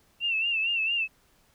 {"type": "tone with vibrato", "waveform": "sine", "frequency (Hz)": 2706, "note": "E7", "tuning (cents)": 45, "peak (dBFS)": -24, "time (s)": [0.2, 1.08], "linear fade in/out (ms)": 50, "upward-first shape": "sine", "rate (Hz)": 4.4, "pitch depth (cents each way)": 75, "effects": ["pink hiss -64 dBFS RMS until 1.54 s"]}